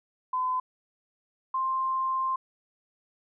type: tone pair in turn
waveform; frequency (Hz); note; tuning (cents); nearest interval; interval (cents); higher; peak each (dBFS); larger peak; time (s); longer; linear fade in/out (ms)
sine; 1018 / 1050.9; C6 / C6; -48 / +7; minor second; 55; second; -25; neither; 0.33-0.6 / 1.54-2.36; second; 5
effects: none